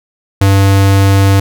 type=tone; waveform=square; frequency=98 Hz; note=G2; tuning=in tune; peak=-6 dBFS; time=0.41-1.4 s; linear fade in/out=5 ms; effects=none